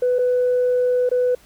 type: tone with dropouts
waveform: sine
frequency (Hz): 497.3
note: B4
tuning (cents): +12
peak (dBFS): -14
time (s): 0.02-1.35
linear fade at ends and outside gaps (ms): 5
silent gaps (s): 0.186-0.189 / 1.092-1.114
effects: tanh soft clip ceiling -12 dBFS + pink hiss -52 dBFS RMS until 1.45 s